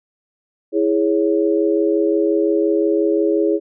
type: chord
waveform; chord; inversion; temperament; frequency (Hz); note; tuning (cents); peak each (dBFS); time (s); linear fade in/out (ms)
sine; C# minor; first; equal; 329.6 / 415.3 / 554.4; E4 / G#4 / C#5; 0 / 0 / 0; -17 / -17 / -22; 0.72-3.6; 50
effects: none